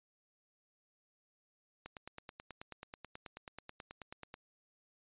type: click train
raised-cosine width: 0.3 ms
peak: -30 dBFS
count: 24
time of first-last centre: 1.86-4.341 s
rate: 9.27 Hz
effects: resampled to 8000 Hz